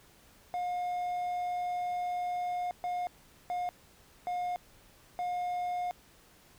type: tone bursts at uneven times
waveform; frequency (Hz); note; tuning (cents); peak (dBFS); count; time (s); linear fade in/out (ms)
triangle; 715; F5; +41; -29; 5; 0.54-2.71 / 2.84-3.07 / 3.5-3.69 / 4.27-4.56 / 5.19-5.91; 0
effects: pink hiss -60 dBFS RMS until 6.58 s